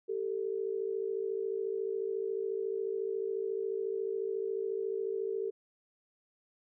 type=tone pair together; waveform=sine; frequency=391.3 / 445.4 Hz; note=G4 / A4; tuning=-3 / +21 cents; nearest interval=major second; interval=224 cents; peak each=-34 / -35 dBFS; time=0.08-5.51 s; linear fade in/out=20 ms; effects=none